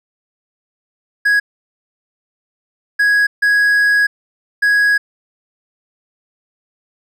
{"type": "tone bursts at uneven times", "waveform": "triangle", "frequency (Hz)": 1661.2, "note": "G#6", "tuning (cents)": 0, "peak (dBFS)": -8, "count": 4, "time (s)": [[1.25, 1.4], [2.99, 3.27], [3.42, 4.07], [4.62, 4.98]], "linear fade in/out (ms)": 10, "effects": []}